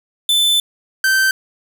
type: tone pair in turn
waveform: 45% pulse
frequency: 3520 / 1552.2 Hz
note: A7 / G6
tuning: 0 / -18 cents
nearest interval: octave + major second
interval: 1418 cents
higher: first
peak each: -12 dBFS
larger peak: neither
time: 0.29-0.6 / 1.04-1.31 s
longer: first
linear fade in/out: 2 ms
effects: 7-bit